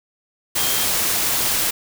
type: tone in noise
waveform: sine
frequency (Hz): 3190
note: G7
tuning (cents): +30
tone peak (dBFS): -30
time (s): 0.57-0.85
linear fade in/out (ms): 10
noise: white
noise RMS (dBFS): -20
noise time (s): 0.55-1.71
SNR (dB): -13
effects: none